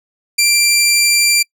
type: tone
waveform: 15% pulse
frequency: 2364 Hz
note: D7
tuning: 11 cents sharp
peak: -3 dBFS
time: 0.38-1.43 s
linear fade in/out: 10 ms
effects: noise-tail reverb RT60 0.1 s tail -26 dB re dry